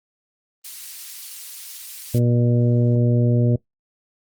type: high-pass noise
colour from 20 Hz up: pink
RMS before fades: -36 dBFS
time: 0.64-2.19 s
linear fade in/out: 10 ms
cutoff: 4300 Hz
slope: 12 dB/octave
type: harmonic tone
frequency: 120 Hz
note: B2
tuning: 49 cents flat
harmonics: 1 / 2 / 3 / 4 / 5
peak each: -16 / -22 / -26 / -28 / -30 dBFS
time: 2.14-3.56 s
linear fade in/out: 5 ms
effects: noise-tail reverb RT60 0.1 s tail -18 dB re dry + Opus 24 kbps